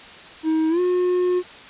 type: tone with pitch glide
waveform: triangle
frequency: 317.4 to 360.4 Hz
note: D#4 to F#4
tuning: +35 to -45 cents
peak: -15 dBFS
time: 0.43-1.43 s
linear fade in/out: 50 ms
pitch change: +220 cents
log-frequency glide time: 0.69-0.8 s
effects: white hiss -41 dBFS RMS until 1.69 s + resampled to 8000 Hz